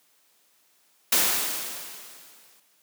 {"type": "noise with exponential decay", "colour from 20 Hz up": "white", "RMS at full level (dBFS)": -19, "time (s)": [1.12, 2.6], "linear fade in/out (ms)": 5, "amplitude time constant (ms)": 320, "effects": ["white hiss -64 dBFS RMS until 2.82 s", "high-pass 200 Hz 12 dB/octave"]}